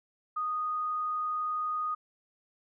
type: tone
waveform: sine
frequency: 1239 Hz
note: D#6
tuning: 8 cents flat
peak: -29 dBFS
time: 0.36-1.95 s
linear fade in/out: 10 ms
effects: none